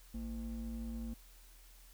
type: ring-modulated tone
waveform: triangle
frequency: 141.9 Hz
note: C#3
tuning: 41 cents sharp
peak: -34 dBFS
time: 0.14-1.14 s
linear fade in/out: 5 ms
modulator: 86.9 Hz
effects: added 41 Hz sine -57 dBFS peak until 1.93 s + white hiss -63 dBFS RMS until 1.93 s